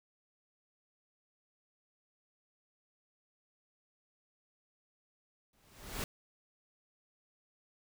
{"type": "noise with exponential growth", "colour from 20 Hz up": "pink", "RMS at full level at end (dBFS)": -35, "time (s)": [5.53, 6.04], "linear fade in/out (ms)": 2, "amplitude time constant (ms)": 110, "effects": []}